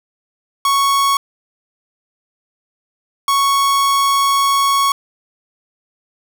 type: tone bursts at uneven times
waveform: 45% pulse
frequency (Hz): 1108.7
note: C#6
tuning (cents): 0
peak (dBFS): -12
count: 2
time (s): 0.65-1.17 / 3.28-4.92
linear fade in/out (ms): 2
effects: none